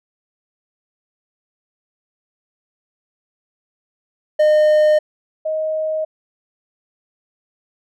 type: tone pair in turn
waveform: triangle / sine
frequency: 610 / 626.8 Hz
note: D#5 / D#5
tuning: -34 / +13 cents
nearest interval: unison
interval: 47 cents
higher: second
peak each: -8 / -18 dBFS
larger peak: first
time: 4.39-4.99 / 5.45-6.05 s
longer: neither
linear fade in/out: 10 ms
effects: none